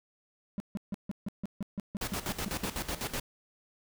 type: tone bursts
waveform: triangle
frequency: 200 Hz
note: G3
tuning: 35 cents sharp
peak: -29 dBFS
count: 13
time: 0.58-2.653 s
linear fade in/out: 0 ms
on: 21 ms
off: 150 ms
type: noise with tremolo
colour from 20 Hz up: pink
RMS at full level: -34 dBFS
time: 2.01-3.2 s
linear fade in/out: 5 ms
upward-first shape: square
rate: 8 Hz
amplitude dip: 75%
effects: none